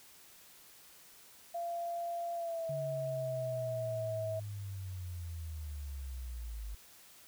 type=tone with pitch glide; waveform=sine; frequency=686 to 643.8 Hz; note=F5 to E5; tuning=-31 to -41 cents; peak=-35 dBFS; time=1.54-4.4 s; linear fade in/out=10 ms; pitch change=-110 cents; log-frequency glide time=2.34-2.79 s
type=linear sweep; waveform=sine; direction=down; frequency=144.7 to 50.4 Hz; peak=-39 dBFS; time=2.69-6.75 s; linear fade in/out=5 ms
effects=white hiss -58 dBFS RMS until 7.27 s